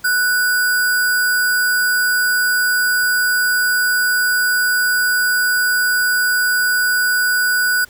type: tone with sample-and-hold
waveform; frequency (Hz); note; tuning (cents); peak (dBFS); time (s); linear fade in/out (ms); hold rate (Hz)
sine; 1480; F#6; 0; -13; 0.04-7.85; 10; 6300
effects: pink hiss -47 dBFS RMS until 7.89 s